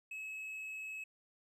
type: tone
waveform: triangle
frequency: 2577 Hz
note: E7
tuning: 40 cents flat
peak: -40 dBFS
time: 0.11-1.04 s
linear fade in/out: 5 ms
effects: none